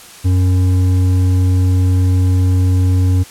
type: tone with hard clipping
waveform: sine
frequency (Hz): 92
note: F#2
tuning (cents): -9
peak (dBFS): -11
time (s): 0.24-3.24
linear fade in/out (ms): 20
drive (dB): 7
effects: white hiss -37 dBFS RMS until 3.3 s + low-pass 11000 Hz 12 dB/octave